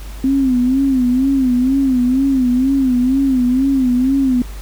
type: tone with vibrato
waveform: sine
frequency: 260 Hz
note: C4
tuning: 11 cents flat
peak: -11 dBFS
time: 0.24-4.42 s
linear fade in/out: 2 ms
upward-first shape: sine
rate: 2.1 Hz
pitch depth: 100 cents each way
effects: added 50 Hz sine -27 dBFS peak until 4.61 s + pink hiss -39 dBFS RMS until 4.61 s